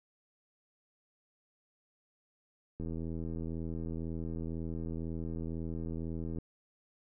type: click train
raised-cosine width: 3 ms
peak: -27 dBFS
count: 295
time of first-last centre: 2.8-6.385 s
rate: 82 Hz
effects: none